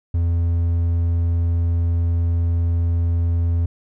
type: tone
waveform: triangle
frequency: 84.8 Hz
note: E2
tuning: 50 cents sharp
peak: -14 dBFS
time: 0.14-3.66 s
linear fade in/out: 5 ms
effects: none